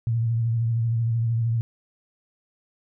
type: tone with vibrato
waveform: sine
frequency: 115.3 Hz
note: A#2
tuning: 19 cents flat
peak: -20 dBFS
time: 0.07-1.61 s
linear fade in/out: 0 ms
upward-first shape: triangle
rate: 13 Hz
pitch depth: 52 cents each way
effects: none